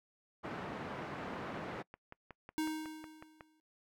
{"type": "band-pass noise", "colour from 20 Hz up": "pink", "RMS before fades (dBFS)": -43, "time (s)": [0.43, 1.83], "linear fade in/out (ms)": 20, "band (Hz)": [160, 1700], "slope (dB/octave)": 12}
{"type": "click train", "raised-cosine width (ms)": 0.5, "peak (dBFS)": -33, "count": 12, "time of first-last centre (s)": [1.39, 3.408], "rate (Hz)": 5.45}
{"type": "tone with exponential decay", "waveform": "square", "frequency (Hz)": 312.5, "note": "D#4", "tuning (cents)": 8, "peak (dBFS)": -32, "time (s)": [2.58, 3.6], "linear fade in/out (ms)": 0, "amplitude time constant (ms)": 220}
{"effects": ["noise-tail reverb RT60 0.1 s tail -24 dB re dry"]}